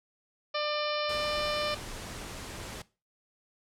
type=harmonic tone; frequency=597 Hz; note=D5; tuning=28 cents sharp; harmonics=1 / 2 / 3 / 4 / 5 / 6 / 7 / 8 / 9; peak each=-32 / -34 / -41 / -39 / -40 / -42 / -41 / -43 / -42 dBFS; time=0.54-1.75 s; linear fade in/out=10 ms
type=noise; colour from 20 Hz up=pink; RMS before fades=-41 dBFS; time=1.09-2.82 s; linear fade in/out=5 ms
effects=noise-tail reverb RT60 0.3 s tail -19 dB re dry + low-pass 10000 Hz 12 dB/octave